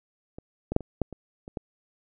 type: clicks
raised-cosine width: 2 ms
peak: -26 / -16 / -6 / -25 / -11 / -25 / -27 / -18 dBFS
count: 8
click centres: 0.385 / 0.72 / 0.764 / 0.807 / 1.017 / 1.127 / 1.479 / 1.572 s
effects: none